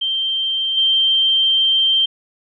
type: tone with level steps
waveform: sine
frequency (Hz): 3143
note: G7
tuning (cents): +4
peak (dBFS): -17 / -12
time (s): 0.01-2.06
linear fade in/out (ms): 10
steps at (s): 0.77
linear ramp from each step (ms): 5
effects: none